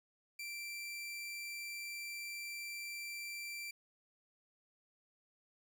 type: tone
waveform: sawtooth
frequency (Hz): 2349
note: D7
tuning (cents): 0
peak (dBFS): -39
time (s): 0.39-3.71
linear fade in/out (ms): 5
effects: none

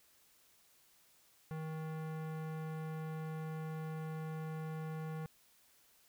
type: tone with low-pass filter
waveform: square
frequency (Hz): 158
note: D#3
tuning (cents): +27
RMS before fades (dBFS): -42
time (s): 1.51-5.26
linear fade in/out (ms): 0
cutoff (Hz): 1700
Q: 0.9
effects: white hiss -68 dBFS RMS until 6.08 s

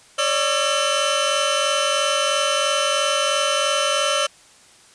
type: tone cluster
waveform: sawtooth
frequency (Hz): 556 / 599 / 1346 / 3046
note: C#5 / D5 / E6 / F#7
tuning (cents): +5 / +34 / +36 / +50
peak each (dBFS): -20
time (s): 0.18-4.27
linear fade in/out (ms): 10
effects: white hiss -50 dBFS RMS until 4.94 s + resampled to 22050 Hz

